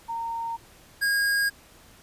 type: tone pair in turn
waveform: sine / square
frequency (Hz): 920 / 1630.8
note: A#5 / G#6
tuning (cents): -23 / -32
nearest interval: minor seventh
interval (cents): 991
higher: second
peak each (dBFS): -28 / -22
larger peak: second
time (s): 0.08-0.57 / 1.01-1.5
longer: neither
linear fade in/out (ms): 20
effects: pink hiss -53 dBFS RMS until 2.02 s + resampled to 32000 Hz